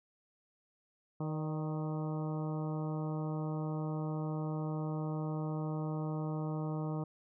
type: harmonic tone with a mistuned harmonic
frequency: 155.56 Hz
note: D#3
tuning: in tune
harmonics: 1 / 2 / 3 / 4 / 5 / 6 / 7 / 8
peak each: -35 / -41 / -45 / -47 / -49 / -51 / -52 / -53 dBFS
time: 1.2-7.04 s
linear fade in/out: 5 ms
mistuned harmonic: 4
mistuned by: -40 cents
effects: none